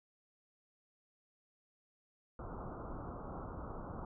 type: low-pass noise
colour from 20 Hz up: pink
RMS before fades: -45 dBFS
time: 2.39-4.05 s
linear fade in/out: 2 ms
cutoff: 1400 Hz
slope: 96 dB/octave
effects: none